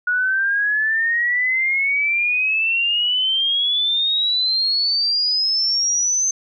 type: exponential sweep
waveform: sine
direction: up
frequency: 1453 to 6272 Hz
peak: -16 dBFS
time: 0.07-6.31 s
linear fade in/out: 5 ms
effects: none